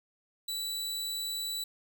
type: tone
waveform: sawtooth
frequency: 3950 Hz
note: B7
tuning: in tune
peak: -30 dBFS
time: 0.48-1.64 s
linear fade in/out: 5 ms
effects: none